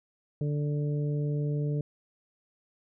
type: harmonic tone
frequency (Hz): 146.83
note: D3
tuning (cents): 0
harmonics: 1 / 2 / 3 / 4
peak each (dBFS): -27 / -38 / -37 / -45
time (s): 0.41-1.81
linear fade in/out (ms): 2
effects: none